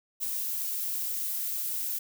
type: noise with ADSR envelope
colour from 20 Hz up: violet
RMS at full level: -29 dBFS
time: 0.2-1.99 s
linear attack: 33 ms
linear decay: 12 ms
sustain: -3 dB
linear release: 9 ms
effects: none